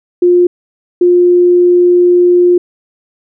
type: tone bursts at uneven times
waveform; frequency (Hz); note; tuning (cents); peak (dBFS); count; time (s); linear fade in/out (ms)
sine; 354.3; F4; +25; -4; 2; 0.22-0.47 / 1.01-2.58; 5
effects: none